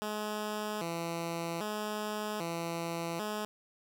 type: tone with vibrato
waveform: 10% pulse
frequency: 188.6 Hz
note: F#3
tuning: 33 cents sharp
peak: -26 dBFS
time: 0.02-3.45 s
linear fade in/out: 0 ms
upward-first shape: square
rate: 0.63 Hz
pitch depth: 200 cents each way
effects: none